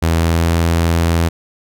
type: tone with pitch glide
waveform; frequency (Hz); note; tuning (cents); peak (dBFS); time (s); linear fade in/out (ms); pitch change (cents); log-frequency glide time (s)
sawtooth; 82.41 to 83.66; E2 to E2; 0 to +26; -8; 0.02-1.29; 10; +26; 0.12-0.52
effects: none